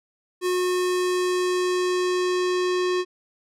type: tone with low-pass filter sweep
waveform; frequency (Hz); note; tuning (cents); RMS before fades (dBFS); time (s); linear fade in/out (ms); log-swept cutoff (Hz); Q
square; 362.8; F#4; -34; -23; 0.41-3.05; 50; 12000 to 5200; 1
effects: none